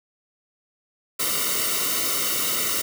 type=noise with comb filter; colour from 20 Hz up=white; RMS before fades=-24 dBFS; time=1.19-2.82 s; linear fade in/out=10 ms; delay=1.2 ms; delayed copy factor=-0.9; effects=none